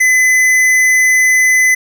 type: tone with tanh clipping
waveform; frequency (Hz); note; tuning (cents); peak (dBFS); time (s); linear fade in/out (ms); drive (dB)
sine; 2020; B6; +39; -9; 0-1.75; 10; 15
effects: none